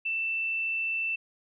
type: tone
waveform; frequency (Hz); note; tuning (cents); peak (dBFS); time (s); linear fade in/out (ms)
sine; 2666; E7; +19; -27; 0.05-1.16; 10
effects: none